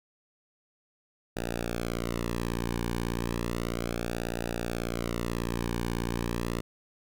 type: tone with flanger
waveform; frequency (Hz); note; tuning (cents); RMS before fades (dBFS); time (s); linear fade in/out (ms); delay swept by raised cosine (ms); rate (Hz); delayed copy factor
sawtooth; 58.27; A#1; 0; -32; 1.36-6.61; 10; 0.93 to 1.51; 0.33; -1
effects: none